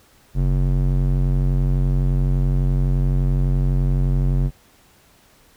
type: tone with band-pass filter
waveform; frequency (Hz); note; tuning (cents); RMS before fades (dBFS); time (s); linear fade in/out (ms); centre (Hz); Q
square; 45.89; F#1; -14; -18; 0.34-4.51; 50; 110; 1.3
effects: pink hiss -54 dBFS RMS until 5.56 s